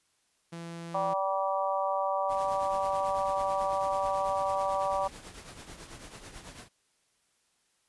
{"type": "tone", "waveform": "sawtooth", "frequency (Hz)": 168.3, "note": "E3", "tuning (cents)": 36, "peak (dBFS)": -35, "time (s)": [0.52, 1.14], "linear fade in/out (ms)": 10}
{"type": "harmonic tone", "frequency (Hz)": 193.1, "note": "G3", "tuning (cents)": -26, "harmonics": [3, 4, 5, 6], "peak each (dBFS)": [-31, -32, -33, -34], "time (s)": [0.94, 5.08], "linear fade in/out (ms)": 10}
{"type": "noise with tremolo", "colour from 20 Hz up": "pink", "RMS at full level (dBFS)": -44, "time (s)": [2.28, 6.69], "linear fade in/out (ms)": 50, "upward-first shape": "triangle", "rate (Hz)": 9.1, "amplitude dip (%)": 65}
{"effects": ["white hiss -72 dBFS RMS until 7.88 s", "resampled to 24000 Hz"]}